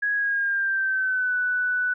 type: tone with pitch glide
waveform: sine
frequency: 1661.2 to 1488.5 Hz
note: G#6 to F#6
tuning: 0 to +10 cents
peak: -21 dBFS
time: 0.02-1.94 s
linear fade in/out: 10 ms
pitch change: -190 cents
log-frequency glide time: 0.14-1.35 s
effects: none